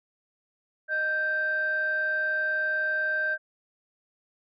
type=tone pair together; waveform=sine; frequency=618.1 / 1568 Hz; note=D#5 / G6; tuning=-12 / 0 cents; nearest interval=octave + major third; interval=1612 cents; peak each=-33 / -24 dBFS; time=0.88-3.38 s; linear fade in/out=50 ms; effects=tanh soft clip ceiling -18 dBFS